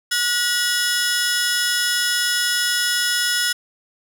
30% pulse tone cluster, 1453 / 1921 / 3403 / 5190 Hz, F#6 / B6 / G#7 / E8, -32 / -48 / +41 / -28 cents, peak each -19 / -24 / -23 / -19 dBFS, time 0.11-3.53 s, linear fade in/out 10 ms, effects none

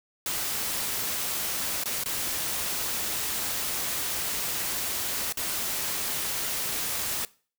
white noise with dropouts, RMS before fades -30 dBFS, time 0.26-7.25 s, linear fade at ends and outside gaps 1 ms, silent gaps 1.837-1.857 / 2.037-2.059 / 5.324-5.372 s, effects noise-tail reverb RT60 0.4 s tail -21 dB re dry

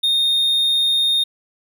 triangle tone, 3682 Hz, A#7, 22 cents flat, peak -13 dBFS, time 0.03-1.24 s, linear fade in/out 10 ms, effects none

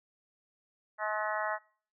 harmonic tone with a mistuned harmonic, 212.9 Hz, G#3, 43 cents sharp, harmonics 3 / 4 / 5 / 6 / 7 / 8 / 9, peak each -36 / -37 / -38 / -39 / -39 / -40 / -41 dBFS, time 0.98-1.59 s, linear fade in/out 50 ms, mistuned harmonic 8, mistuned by +27 cents, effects noise-tail reverb RT60 0.5 s tail -25 dB re dry

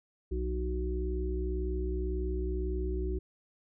harmonic tone with a mistuned harmonic, 61.9 Hz, B1, 5 cents sharp, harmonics 1 / 3 / 5 / 6, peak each -31 / -44 / -42 / -36 dBFS, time 0.31-3.19 s, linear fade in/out 10 ms, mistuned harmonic 3, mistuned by -52 cents, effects none

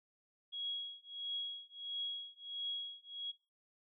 sine tone with tremolo, 3315 Hz, G#7, 4 cents flat, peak -36 dBFS, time 0.52-3.32 s, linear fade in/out 20 ms, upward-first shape triangle, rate 1.5 Hz, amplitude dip 100%, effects noise-tail reverb RT60 0.3 s tail -19 dB re dry

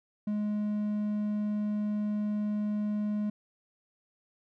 triangle tone, 209.4 Hz, G#3, 15 cents sharp, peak -26 dBFS, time 0.27-3.3 s, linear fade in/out 5 ms, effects none

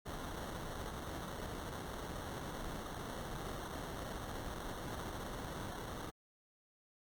pink noise with sample-and-hold, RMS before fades -44 dBFS, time 0.05-6.11 s, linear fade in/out 20 ms, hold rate 2450 Hz, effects Opus 48 kbps

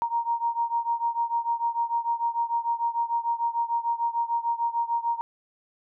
sine beating tone pair, 932.3 / 939 Hz, A#5 / A#5, 0 / +12 cents, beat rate 6.7 Hz, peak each -26 / -28 dBFS, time 0.02-5.21 s, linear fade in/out 0 ms, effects none

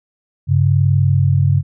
sine tone pair together, 98 / 138.59 Hz, G2 / C#3, 0 / 0 cents, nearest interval tritone, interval 600 cents, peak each -13 dBFS, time 0.47-1.63 s, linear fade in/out 50 ms, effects none

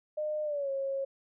sine tone with pitch glide, 608 to 544.8 Hz, D#5 to C#5, -40 to -30 cents, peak -30 dBFS, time 0.17-1.05 s, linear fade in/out 10 ms, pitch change -190 cents, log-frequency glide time 0.44-0.7 s, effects none

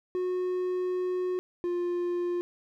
triangle tone pair in turn, 364.7 / 351.6 Hz, F#4 / F4, -25 / +12 cents, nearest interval minor second, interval 63 cents, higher first, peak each -25 dBFS, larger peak neither, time 0.15-1.39 / 1.64-2.41 s, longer first, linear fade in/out 0 ms, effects none

